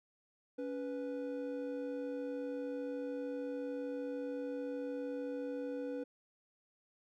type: tone pair together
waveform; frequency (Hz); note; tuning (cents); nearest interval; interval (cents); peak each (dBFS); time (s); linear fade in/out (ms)
triangle; 280.5 / 493.9; C#4 / B4; +21 / 0; minor seventh; 979; -39 / -38; 0.58-6.04; 10
effects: none